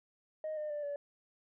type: tone with pitch steps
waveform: sine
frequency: 622.3 / 606 / 590.1 / 574.6 Hz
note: D#5 / D#5 / D5 / D5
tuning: 0 / -46 / +8 / -38 cents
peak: -34 dBFS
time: 0.44-0.96 s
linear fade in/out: 2 ms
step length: 130 ms
effects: tanh soft clip ceiling -33 dBFS